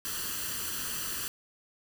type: noise with comb filter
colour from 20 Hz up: white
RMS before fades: -35 dBFS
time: 0.05-1.28 s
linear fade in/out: 0 ms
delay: 0.67 ms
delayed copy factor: +0.7
effects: none